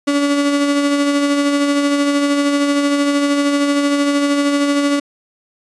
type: tone with tremolo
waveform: 35% pulse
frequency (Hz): 285.4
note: D4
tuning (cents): -49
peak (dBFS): -10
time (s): 0.07-5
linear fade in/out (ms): 10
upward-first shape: sine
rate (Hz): 13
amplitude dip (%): 35
effects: resampled to 22050 Hz